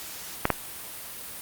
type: clicks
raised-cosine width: 0.5 ms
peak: -5 dBFS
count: 2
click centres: 0.454 / 0.503 s
effects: white hiss -39 dBFS RMS until 1.41 s + Opus 48 kbps